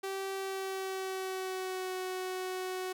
sawtooth tone with pitch glide, 387.2 to 371 Hz, G4 to F#4, -21 to +5 cents, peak -31 dBFS, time 0.03-2.93 s, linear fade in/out 10 ms, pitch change -74 cents, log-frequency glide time 0.34-1.94 s, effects none

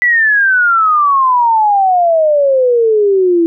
sine exponential sweep, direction down, 1985 to 329.6 Hz, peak -7 dBFS, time 0.02-3.46 s, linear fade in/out 0 ms, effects none

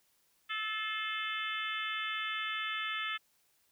harmonic tone with a mistuned harmonic, 435.8 Hz, A4, 17 cents flat, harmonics 3 / 4 / 5 / 6 / 7 / 8, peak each -39 / -40 / -41 / -42 / -42 / -43 dBFS, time 0.49-3.18 s, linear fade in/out 20 ms, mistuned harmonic 5, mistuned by -43 cents, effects white hiss -72 dBFS RMS until 3.71 s

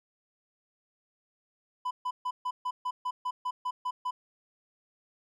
triangle tone bursts, 999 Hz, B5, 20 cents sharp, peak -27 dBFS, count 12, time 1.85-4.11 s, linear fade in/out 10 ms, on 60 ms, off 140 ms, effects none

